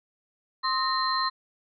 sine tone cluster, 1053 / 1273 / 1841 / 4128 Hz, C6 / D#6 / A#6 / C8, +11 / +39 / -22 / -24 cents, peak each -26 / -33 / -33 / -29 dBFS, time 0.63-1.3 s, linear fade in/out 20 ms, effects none

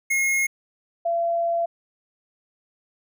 square / sine tone pair in turn, 2156 / 679.1 Hz, C#7 / F5, -49 / -49 cents, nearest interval octave + minor sixth, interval 2000 cents, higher first, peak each -20 dBFS, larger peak neither, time 0.1-0.47 / 1.05-1.66 s, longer second, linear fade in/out 10 ms, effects none

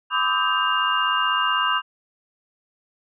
sine tone cluster, 1006 / 1176 / 1272 / 1576 / 2811 Hz, B5 / D6 / D#6 / G6 / F7, +32 / +2 / +38 / +9 / +11 cents, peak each -25 dBFS, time 0.1-1.82 s, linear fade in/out 50 ms, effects none

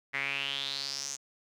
sawtooth tone with band-pass filter sweep, 138.59 Hz, C#3, in tune, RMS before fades -35 dBFS, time 0.13-1.17 s, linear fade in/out 20 ms, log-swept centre 2000 to 6700 Hz, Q 6.2, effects none

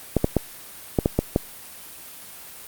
clicks, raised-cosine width 2 ms, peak -4 dBFS, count 7, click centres 0.167 / 0.244 / 0.367 / 0.988 / 1.059 / 1.19 / 1.361 s, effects white hiss -41 dBFS RMS until 2.67 s + Opus 32 kbps

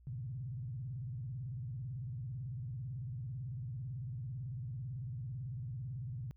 sine tone with vibrato, 123.47 Hz, B2, in tune, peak -39 dBFS, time 0.07-6.31 s, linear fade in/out 0 ms, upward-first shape square, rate 18 Hz, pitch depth 200 cents each way, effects added 60 Hz sine -59 dBFS peak until 6.36 s

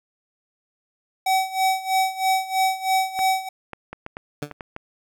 square tone with tremolo, 760 Hz, F#5, 46 cents sharp, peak -17 dBFS, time 1.26-3.49 s, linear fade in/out 5 ms, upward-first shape sine, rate 3.1 Hz, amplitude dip 85%
clicks, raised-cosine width 0.5 ms, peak -18 dBFS, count 8, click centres 3.191 / 3.733 / 3.93 / 4.064 / 4.169 / 4.513 / 4.608 / 4.764 s
15% pulse tone with exponential decay, 146.83 Hz, D3, in tune, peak -18 dBFS, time 4.42-4.53 s, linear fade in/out 5 ms, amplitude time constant 22 ms
effects none

